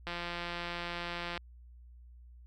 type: click train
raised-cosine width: 0.3 ms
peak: -22 dBFS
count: 227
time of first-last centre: 0.07-1.376 s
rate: 173 Hz
effects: added 60 Hz sine -51 dBFS peak until 2.46 s